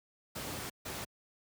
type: noise bursts at uneven times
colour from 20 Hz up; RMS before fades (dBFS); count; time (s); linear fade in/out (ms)
pink; -40; 2; 0.35-0.7 / 0.85-1.05; 10
effects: high-pass 80 Hz 12 dB/octave